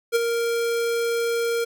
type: tone with ADSR envelope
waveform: square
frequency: 466.2 Hz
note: A#4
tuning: in tune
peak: -16 dBFS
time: 0.12-1.65 s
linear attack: 34 ms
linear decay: 24 ms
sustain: -6 dB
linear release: 15 ms
effects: none